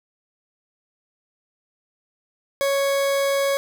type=tone; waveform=40% pulse; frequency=554.4 Hz; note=C#5; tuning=in tune; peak=-18 dBFS; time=2.61-3.57 s; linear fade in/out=0 ms; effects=none